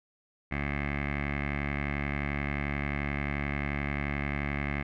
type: tone with low-pass filter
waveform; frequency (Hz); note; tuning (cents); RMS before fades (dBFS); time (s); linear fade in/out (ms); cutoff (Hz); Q
15% pulse; 71.4; D2; -48; -32; 0.51-4.83; 10; 2100; 6.3
effects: none